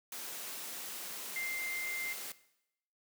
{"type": "tone in noise", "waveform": "sine", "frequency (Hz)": 2093, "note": "C7", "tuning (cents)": 0, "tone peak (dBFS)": -35, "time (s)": [1.36, 2.13], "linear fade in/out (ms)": 2, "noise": "white", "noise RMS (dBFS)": -43, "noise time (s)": [0.12, 2.32], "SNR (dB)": 5, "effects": ["noise-tail reverb RT60 0.8 s tail -17 dB re dry", "high-pass 200 Hz 12 dB/octave"]}